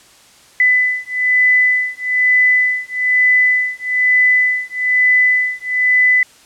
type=beating tone pair; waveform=sine; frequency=2001 / 2002.1 Hz; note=B6 / B6; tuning=+22 / +23 cents; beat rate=1.1 Hz; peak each=-14 dBFS; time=0.6-6.23 s; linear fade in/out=2 ms; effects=white hiss -46 dBFS RMS until 6.45 s + low-pass 9000 Hz 12 dB/octave